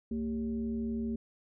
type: tone with frequency modulation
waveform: sine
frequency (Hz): 228.1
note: A#3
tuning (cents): -37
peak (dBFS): -31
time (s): 0.11-1.16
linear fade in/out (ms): 5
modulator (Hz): 164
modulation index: 0.6
effects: none